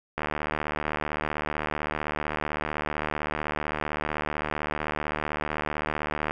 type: click train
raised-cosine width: 0.5 ms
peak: -13 dBFS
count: 465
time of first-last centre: 0.18-6.309 s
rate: 75.7 Hz
effects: none